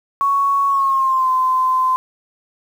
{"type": "tone with pitch glide", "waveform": "sine", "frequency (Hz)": [1112, 1031.6], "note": ["C#6", "C6"], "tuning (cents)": [5, -25], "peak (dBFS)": -13, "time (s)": [0.21, 1.96], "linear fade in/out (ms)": 0, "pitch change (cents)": -130, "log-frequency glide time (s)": [0.68, 1.3], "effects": ["7-bit"]}